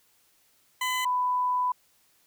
20% pulse / sine tone pair in turn, 1009 / 996.3 Hz, B5 / B5, +37 / +15 cents, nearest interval unison, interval 22 cents, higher first, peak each -21 / -23 dBFS, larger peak first, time 0.81-1.05 / 1.05-1.72 s, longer second, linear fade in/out 5 ms, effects white hiss -65 dBFS RMS until 2.26 s

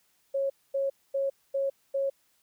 sine tone bursts, 548 Hz, C#5, 20 cents flat, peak -25 dBFS, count 5, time 0.34-2.1 s, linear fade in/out 10 ms, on 160 ms, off 240 ms, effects white hiss -69 dBFS RMS until 2.42 s

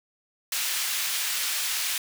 pink high-pass noise, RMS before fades -28 dBFS, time 0.52-1.98 s, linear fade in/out 2 ms, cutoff 2200 Hz, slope 12 dB/octave, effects none

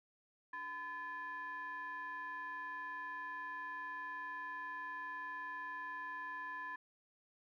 triangle ring-modulated tone, 357.6 Hz, F4, 41 cents sharp, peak -37 dBFS, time 0.53-6.76 s, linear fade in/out 5 ms, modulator 1370 Hz, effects none

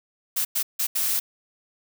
blue noise bursts at uneven times, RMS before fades -24 dBFS, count 4, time 0.36-0.45 / 0.55-0.63 / 0.79-0.87 / 0.95-1.2 s, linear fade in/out 10 ms, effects none

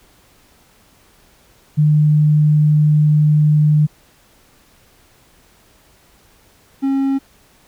sine / triangle tone pair in turn, 151 / 271.7 Hz, D3 / C#4, +48 / -35 cents, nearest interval minor seventh, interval 1017 cents, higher second, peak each -9 / -12 dBFS, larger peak first, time 1.77-3.87 / 6.82-7.19 s, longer first, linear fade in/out 20 ms, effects pink hiss -52 dBFS RMS until 7.67 s

